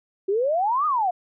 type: exponential two-way sweep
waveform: sine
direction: up then down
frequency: 373.7 to 1263 to 689 Hz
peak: -19 dBFS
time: 0.28-1.11 s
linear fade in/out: 10 ms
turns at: 0.86 s
effects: none